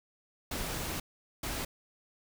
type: noise bursts at uneven times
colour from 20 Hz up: pink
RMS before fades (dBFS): -36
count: 2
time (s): 0.51-1 / 1.43-1.65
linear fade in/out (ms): 5
effects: none